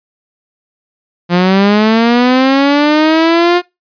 sawtooth linear sweep, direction up, 172.5 to 357 Hz, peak -3 dBFS, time 1.29-3.62 s, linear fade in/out 50 ms, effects noise-tail reverb RT60 0.2 s tail -22 dB re dry + resampled to 11025 Hz

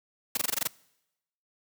white noise bursts, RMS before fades -27 dBFS, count 8, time 0.35-0.674 s, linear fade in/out 5 ms, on 23 ms, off 20 ms, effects noise-tail reverb RT60 0.9 s tail -24 dB re dry + high-pass 100 Hz 12 dB/octave

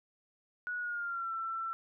sine tone with pitch glide, 1462 to 1340.7 Hz, F#6 to E6, -21 to +29 cents, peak -34 dBFS, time 0.67-1.73 s, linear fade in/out 0 ms, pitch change -150 cents, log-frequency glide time 0.79-1.32 s, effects none

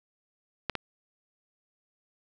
clicks, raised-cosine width 0.3 ms, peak -12 / -14 dBFS, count 2, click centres 0.697 / 0.753 s, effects none

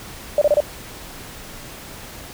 sine tone bursts, 591 Hz, D5, 11 cents sharp, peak -11 dBFS, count 4, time 0.38-0.604 s, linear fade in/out 2 ms, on 35 ms, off 28 ms, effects pink hiss -37 dBFS RMS until 2.33 s

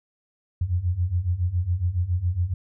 sine beating tone pair, 84.7 / 91.9 Hz, E2 / F#2, +48 / -11 cents, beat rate 7.2 Hz, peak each -26 / -23 dBFS, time 0.61-2.54 s, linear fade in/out 5 ms, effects none

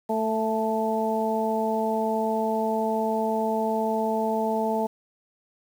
harmonic tone with a mistuned harmonic, 221.2 Hz, A3, 9 cents sharp, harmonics 1 / 2 / 3 / 4, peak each -28 / -28 / -28 / -28 dBFS, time 0.09-4.87 s, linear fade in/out 10 ms, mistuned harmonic 4, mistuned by -17 cents, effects 8-bit

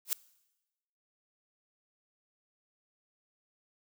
blue noise with exponential growth, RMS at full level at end -25 dBFS, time 0.05-0.13 s, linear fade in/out 1 ms, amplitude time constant 16 ms, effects noise-tail reverb RT60 1.0 s tail -21 dB re dry

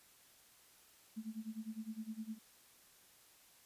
sine tone with tremolo, 220 Hz, A3, in tune, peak -39 dBFS, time 1.16-2.39 s, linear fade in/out 20 ms, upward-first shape sine, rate 9.8 Hz, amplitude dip 90%, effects white hiss -65 dBFS RMS until 3.65 s + resampled to 32000 Hz

